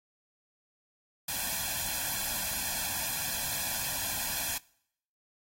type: noise with comb filter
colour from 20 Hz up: white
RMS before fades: -33 dBFS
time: 1.28-4.58 s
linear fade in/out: 5 ms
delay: 1.2 ms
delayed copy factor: +0.8
effects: noise-tail reverb RT60 0.7 s tail -24 dB re dry + AAC 48 kbps